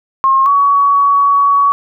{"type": "tone pair in turn", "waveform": "sine", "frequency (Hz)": [1073, 1126.3], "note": ["C6", "C#6"], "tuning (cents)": [43, 27], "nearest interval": "minor second", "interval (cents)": 84, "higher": "second", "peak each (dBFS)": -7, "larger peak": "neither", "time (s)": [[0.24, 0.46], [0.46, 1.72]], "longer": "second", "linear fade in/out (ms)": 0, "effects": []}